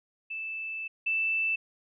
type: tone pair in turn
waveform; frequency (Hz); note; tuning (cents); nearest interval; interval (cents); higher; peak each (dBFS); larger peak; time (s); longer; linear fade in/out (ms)
sine; 2637 / 2648; E7 / E7; 0 / +7; unison; 7; second; -33 / -25; second; 0.3-0.88 / 1.06-1.56; first; 10
effects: none